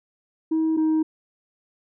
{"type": "tone pair in turn", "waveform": "sine", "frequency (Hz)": [319.1, 314.9], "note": ["D#4", "D#4"], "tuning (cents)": [44, 21], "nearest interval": "unison", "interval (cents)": 23, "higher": "first", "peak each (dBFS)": [-17, -15], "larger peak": "second", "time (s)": [[0.51, 0.77], [0.77, 1.03]], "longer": "neither", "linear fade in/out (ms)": 10, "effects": ["tanh soft clip ceiling -17 dBFS"]}